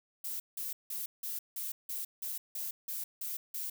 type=noise bursts; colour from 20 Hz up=violet; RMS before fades=-38 dBFS; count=11; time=0.24-3.7 s; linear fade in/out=5 ms; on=160 ms; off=170 ms; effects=none